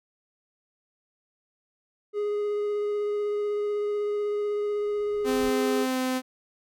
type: tone with vibrato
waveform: triangle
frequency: 414.7 Hz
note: G#4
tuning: 3 cents flat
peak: -23 dBFS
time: 2.13-5.87 s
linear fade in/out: 50 ms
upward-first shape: sine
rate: 16 Hz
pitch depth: 10 cents each way
type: noise with exponential growth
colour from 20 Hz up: brown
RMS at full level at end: -40 dBFS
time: 4.53-5.5 s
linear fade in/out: 1 ms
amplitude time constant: 210 ms
type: tone with pitch glide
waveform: sawtooth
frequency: 258.9 to 257.3 Hz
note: C4 to C4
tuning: -18 to -29 cents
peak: -21 dBFS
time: 5.24-6.22 s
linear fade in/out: 50 ms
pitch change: -11 cents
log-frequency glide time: 5.89-5.99 s
effects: none